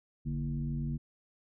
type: tone with frequency modulation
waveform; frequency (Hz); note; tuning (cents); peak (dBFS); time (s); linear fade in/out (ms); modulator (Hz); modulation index
sine; 146.83; D3; 0; -31; 0.25-0.98; 20; 87.8; 1
effects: none